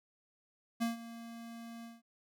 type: tone with ADSR envelope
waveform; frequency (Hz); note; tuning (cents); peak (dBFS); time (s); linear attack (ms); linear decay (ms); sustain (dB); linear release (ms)
square; 231.4; A#3; -13; -30; 0.8-2.02; 23; 140; -16; 180
effects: none